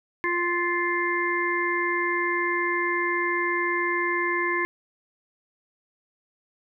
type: harmonic tone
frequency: 349.2 Hz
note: F4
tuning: in tune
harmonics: 1 / 3 / 5 / 6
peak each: -28 / -28 / -28 / -28 dBFS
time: 0.24-4.65 s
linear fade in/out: 0 ms
effects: none